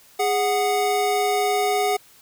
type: tone pair together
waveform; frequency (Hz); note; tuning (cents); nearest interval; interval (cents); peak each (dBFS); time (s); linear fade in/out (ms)
square; 412.5 / 737.8; G#4 / F#5; -12 / -5; minor seventh; 1007; -23 / -22; 0.19-1.97; 10
effects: white hiss -52 dBFS RMS until 2.21 s